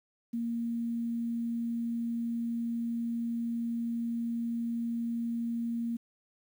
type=tone with quantisation; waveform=sine; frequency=233.1 Hz; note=A#3; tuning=in tune; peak=-30 dBFS; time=0.33-5.97 s; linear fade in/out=10 ms; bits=10; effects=none